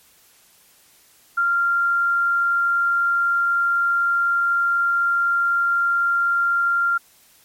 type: tone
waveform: sine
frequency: 1388 Hz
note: F6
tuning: 11 cents flat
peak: -16 dBFS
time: 1.37-6.98 s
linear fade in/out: 10 ms
effects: white hiss -54 dBFS RMS until 7.44 s + MP3 64 kbps